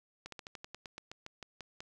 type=slowing click train; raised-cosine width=0.2 ms; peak=-27 dBFS; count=14; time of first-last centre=0.26-1.805 s; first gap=63 ms; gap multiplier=1.1; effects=none